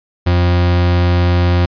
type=tone; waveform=40% pulse; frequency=88 Hz; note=F2; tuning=14 cents sharp; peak=-9 dBFS; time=0.26-1.66 s; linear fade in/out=10 ms; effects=resampled to 11025 Hz